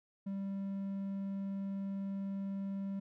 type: tone with vibrato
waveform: triangle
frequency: 196 Hz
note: G3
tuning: in tune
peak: -34 dBFS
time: 0.26-3 s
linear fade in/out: 10 ms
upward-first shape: triangle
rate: 20 Hz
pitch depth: 12 cents each way
effects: none